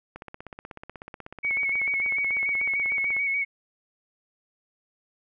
click train, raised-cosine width 0.5 ms, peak -24 dBFS, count 50, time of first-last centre 0.16-3.166 s, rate 16.3 Hz
sine tone with vibrato, 2222 Hz, C#7, 4 cents sharp, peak -23 dBFS, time 1.43-3.45 s, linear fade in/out 20 ms, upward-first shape square, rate 6.8 Hz, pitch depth 27 cents each way
effects none

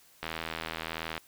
click train, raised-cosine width 0.3 ms, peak -18 dBFS, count 78, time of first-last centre 0.23-1.178 s, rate 81.2 Hz, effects white hiss -60 dBFS RMS until 1.27 s

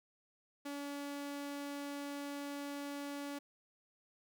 sawtooth tone, 284.8 Hz, C#4, 47 cents sharp, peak -37 dBFS, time 0.65-3.39 s, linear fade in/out 10 ms, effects none

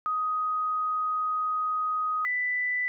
sine tone pair in turn, 1252 / 1987.4 Hz, D#6 / B6, +10 / +10 cents, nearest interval minor sixth, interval 800 cents, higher second, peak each -25 dBFS, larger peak neither, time 0.06-2.25 / 2.25-2.88 s, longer first, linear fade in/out 0 ms, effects none

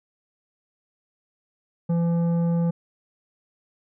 sine tone with tanh clipping, 169.4 Hz, E3, 48 cents sharp, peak -21 dBFS, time 1.89-2.71 s, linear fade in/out 10 ms, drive 10 dB, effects none

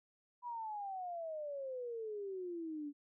sine exponential sweep, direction down, 987.8 to 283.6 Hz, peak -40 dBFS, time 0.42-2.93 s, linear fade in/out 50 ms, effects none

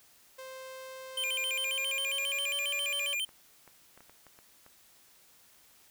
sawtooth tone with pitch glide, 523.3 to 567.4 Hz, C5 to C#5, 0 to +40 cents, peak -39 dBFS, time 0.38-3.15 s, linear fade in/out 10 ms, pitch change +140 cents, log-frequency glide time 1.46-2.61 s
square tone with vibrato, 2736 Hz, F7, 36 cents flat, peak -31 dBFS, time 1.17-3.25 s, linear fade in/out 5 ms, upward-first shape square, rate 7.4 Hz, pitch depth 220 cents each way
clicks, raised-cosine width 0.5 ms, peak -39 dBFS, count 8, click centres 3.291 / 3.677 / 3.976 / 4.006 / 4.096 / 4.267 / 4.389 / 4.664 s
effects white hiss -61 dBFS RMS until 5.9 s

